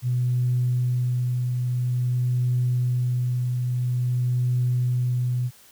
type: tone with tremolo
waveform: sine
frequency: 124.1 Hz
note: B2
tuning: 9 cents sharp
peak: -18 dBFS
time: 0.02-5.51 s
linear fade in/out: 50 ms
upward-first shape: triangle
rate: 0.49 Hz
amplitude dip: 35%
effects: tanh soft clip ceiling -14 dBFS + white hiss -52 dBFS RMS until 5.71 s